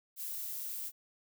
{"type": "noise", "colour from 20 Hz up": "violet", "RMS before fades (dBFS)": -40, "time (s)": [0.16, 0.92], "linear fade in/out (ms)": 50, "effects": []}